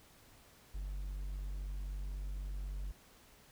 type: tone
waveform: triangle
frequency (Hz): 48.08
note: G1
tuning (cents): -33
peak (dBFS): -36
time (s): 0.74-2.92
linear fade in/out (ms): 10
effects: pink hiss -62 dBFS RMS until 3.51 s